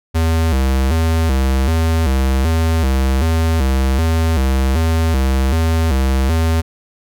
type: tone with vibrato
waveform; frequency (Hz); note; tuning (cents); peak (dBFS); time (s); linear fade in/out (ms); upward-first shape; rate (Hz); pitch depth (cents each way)
square; 73.42; D2; 0; -13; 0.14-6.62; 20; square; 1.3; 180
effects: none